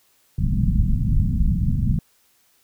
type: low-pass noise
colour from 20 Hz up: pink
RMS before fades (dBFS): -19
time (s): 0.38-1.99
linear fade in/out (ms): 2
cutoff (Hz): 220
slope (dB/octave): 48
effects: white hiss -61 dBFS RMS until 2.63 s